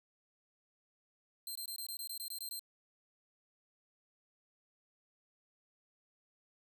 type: tone bursts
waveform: 15% pulse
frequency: 4151 Hz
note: C8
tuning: 15 cents flat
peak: -34 dBFS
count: 11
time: 1.47-2.594 s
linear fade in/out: 2 ms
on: 84 ms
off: 20 ms
effects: none